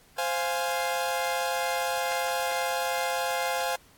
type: chord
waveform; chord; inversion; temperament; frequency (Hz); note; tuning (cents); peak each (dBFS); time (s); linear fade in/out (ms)
sawtooth; F minor; second; equal; 523.3 / 698.5 / 830.6; C5 / F5 / Ab5; 0 / 0 / 0; -27; 0.18-3.76; 5
effects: pink hiss -58 dBFS RMS until 3.97 s + AAC 64 kbps